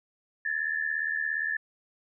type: tone pair together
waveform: sine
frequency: 1710.7 / 1788 Hz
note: A6 / A6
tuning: -49 / +27 cents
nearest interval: minor second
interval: 76 cents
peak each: -30 / -30 dBFS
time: 0.45-1.57 s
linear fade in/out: 5 ms
effects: none